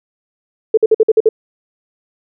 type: tone bursts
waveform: sine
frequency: 440 Hz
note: A4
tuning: in tune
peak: -5 dBFS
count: 7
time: 0.74-1.29 s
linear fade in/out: 5 ms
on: 34 ms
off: 52 ms
effects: none